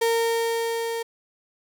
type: tone with level ramp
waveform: 35% pulse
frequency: 460 Hz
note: A#4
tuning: 23 cents flat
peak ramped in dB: -17 to -25 dBFS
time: 0.01-1.03 s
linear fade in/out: 10 ms
effects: none